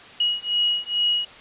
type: beating tone pair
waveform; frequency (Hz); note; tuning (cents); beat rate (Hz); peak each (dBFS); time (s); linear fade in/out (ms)
sine; 2900 / 2902.3; F#7 / F#7; -35 / -34; 2.3; -23; 0.2-1.25; 5
effects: white hiss -43 dBFS RMS until 1.4 s + resampled to 8000 Hz